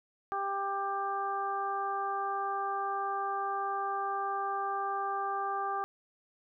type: harmonic tone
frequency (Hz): 395.1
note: G4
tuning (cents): +14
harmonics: 1 / 2 / 3 / 4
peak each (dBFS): -40 / -34 / -34 / -44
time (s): 0.32-5.84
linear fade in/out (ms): 0
effects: none